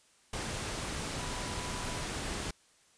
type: tone in noise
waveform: sine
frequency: 987.8 Hz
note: B5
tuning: in tune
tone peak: -46 dBFS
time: 1.19-2.05 s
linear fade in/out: 5 ms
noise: pink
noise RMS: -37 dBFS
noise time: 0.33-2.51 s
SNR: -12 dB
effects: white hiss -65 dBFS RMS until 2.97 s + resampled to 22050 Hz